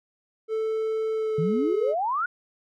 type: tone with pitch glide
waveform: triangle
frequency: 440.4 to 426.9 Hz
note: A4 to G#4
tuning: +2 to +48 cents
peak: -22 dBFS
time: 0.48-1.95 s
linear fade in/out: 50 ms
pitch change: -54 cents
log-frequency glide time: 1.14-1.66 s
type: exponential sweep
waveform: sine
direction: up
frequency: 148 to 1483 Hz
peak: -23 dBFS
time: 1.38-2.26 s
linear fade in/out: 5 ms
effects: none

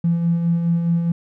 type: tone with tremolo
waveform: triangle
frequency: 169.3 Hz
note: E3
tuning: 46 cents sharp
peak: -10 dBFS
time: 0.04-1.12 s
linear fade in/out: 5 ms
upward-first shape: sine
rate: 4.8 Hz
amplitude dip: 55%
effects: tanh soft clip ceiling -12 dBFS

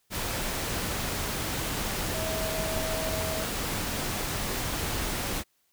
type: tone in noise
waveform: sine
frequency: 641 Hz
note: E5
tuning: 49 cents flat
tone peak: -33 dBFS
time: 2.12-3.46 s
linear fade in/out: 50 ms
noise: pink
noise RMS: -31 dBFS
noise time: 0.1-5.44 s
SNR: -5 dB
effects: white hiss -71 dBFS RMS until 5.72 s

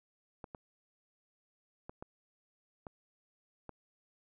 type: clicks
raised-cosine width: 1 ms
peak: -30 dBFS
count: 6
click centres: 0.442 / 0.548 / 1.895 / 2.025 / 2.868 / 3.693 s
effects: none

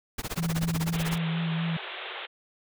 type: noise with tremolo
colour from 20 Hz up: pink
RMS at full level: -31 dBFS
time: 0.18-1.18 s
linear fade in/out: 5 ms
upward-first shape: sine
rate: 16 Hz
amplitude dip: 100%
type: tone with vibrato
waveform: sine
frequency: 164.81 Hz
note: E3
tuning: in tune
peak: -26 dBFS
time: 0.37-1.77 s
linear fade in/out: 5 ms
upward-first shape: sine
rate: 4.1 Hz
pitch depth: 25 cents each way
type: band-pass noise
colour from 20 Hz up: white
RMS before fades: -38 dBFS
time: 0.93-2.27 s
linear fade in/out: 20 ms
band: 350 to 3700 Hz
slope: 96 dB/octave
effects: none

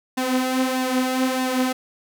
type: tone with flanger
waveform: sawtooth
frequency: 257.5 Hz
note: C4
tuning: 28 cents flat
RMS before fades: -22 dBFS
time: 0.17-1.73 s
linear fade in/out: 10 ms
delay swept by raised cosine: 1.1 to 5.4 ms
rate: 1.6 Hz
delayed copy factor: +0.6
effects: none

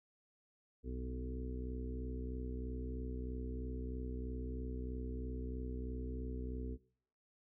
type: harmonic tone with a mistuned harmonic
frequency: 63.1 Hz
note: B1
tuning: 38 cents sharp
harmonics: 1 / 2 / 3 / 4 / 5 / 6 / 7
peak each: -41 / -51 / -55 / -47 / -56 / -52 / -50 dBFS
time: 0.83-6.78 s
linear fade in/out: 50 ms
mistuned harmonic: 2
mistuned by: -17 cents
effects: noise-tail reverb RT60 0.6 s tail -21 dB re dry

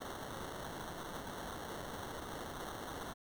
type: noise with sample-and-hold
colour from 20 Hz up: blue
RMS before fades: -45 dBFS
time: 0-3.14 s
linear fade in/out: 20 ms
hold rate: 2450 Hz
effects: none

